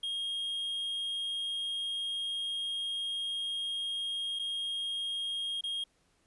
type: tone with dropouts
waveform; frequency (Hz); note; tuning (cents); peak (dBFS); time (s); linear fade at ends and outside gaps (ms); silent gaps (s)
triangle; 3247; G#7; -40; -31; 0.03-5.84; 5; 4.39-4.394 / 5.61-5.637
effects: pink hiss -71 dBFS RMS until 6.26 s + resampled to 24000 Hz